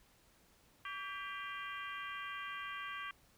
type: harmonic tone with a mistuned harmonic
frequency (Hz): 397.1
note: G4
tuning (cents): +22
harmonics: 3 / 4 / 5 / 6 / 7 / 8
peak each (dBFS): -45 / -47 / -49 / -51 / -52 / -53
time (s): 0.85-3.11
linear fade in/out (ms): 2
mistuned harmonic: 3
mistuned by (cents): -66
effects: pink hiss -68 dBFS RMS until 3.37 s